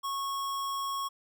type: tone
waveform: square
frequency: 1100 Hz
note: C#6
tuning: 14 cents flat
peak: -32 dBFS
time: 0.03-1.09 s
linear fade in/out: 20 ms
effects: none